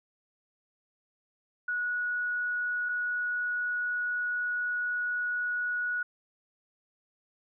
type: tone pair in turn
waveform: sine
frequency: 1462 / 1462 Hz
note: F#6 / F#6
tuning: -21 / -21 cents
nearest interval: unison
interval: 0 cents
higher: neither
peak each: -28 dBFS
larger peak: neither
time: 1.68-2.89 / 2.89-6.03 s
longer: second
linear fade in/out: 5 ms
effects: none